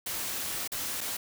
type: noise with dropouts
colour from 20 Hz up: white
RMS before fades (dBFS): -34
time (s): 0.06-1.17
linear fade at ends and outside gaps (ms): 5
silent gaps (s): 0.677-0.718 / 1.008-1.011
effects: none